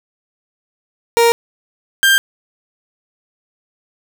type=tone pair in turn; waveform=30% pulse; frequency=467.1 / 1586.6 Hz; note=A#4 / G6; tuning=+3 / +20 cents; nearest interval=octave + major sixth; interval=2117 cents; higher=second; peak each=-6 dBFS; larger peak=neither; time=1.17-1.32 / 2.03-2.18 s; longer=neither; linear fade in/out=0 ms; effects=7-bit